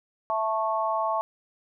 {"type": "harmonic tone", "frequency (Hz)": 220, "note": "A3", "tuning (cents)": 0, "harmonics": [3, 4, 5], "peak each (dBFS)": [-28, -28, -28], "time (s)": [0.3, 1.21], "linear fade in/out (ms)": 0, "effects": []}